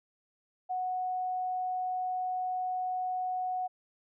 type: tone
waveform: sine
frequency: 737 Hz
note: F#5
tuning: 7 cents flat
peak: -30 dBFS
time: 0.69-3.68 s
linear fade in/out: 20 ms
effects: none